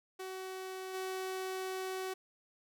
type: tone with level steps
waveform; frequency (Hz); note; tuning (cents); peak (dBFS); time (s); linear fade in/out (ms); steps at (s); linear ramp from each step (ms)
sawtooth; 376.3; F#4; +29; -37 / -33; 0.19-2.14; 10; 0.93; 20
effects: none